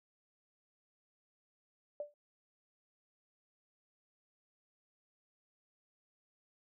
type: tone with exponential decay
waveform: sine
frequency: 587.3 Hz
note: D5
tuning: in tune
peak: -34 dBFS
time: 2-2.14 s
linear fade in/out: 2 ms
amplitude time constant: 30 ms
effects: none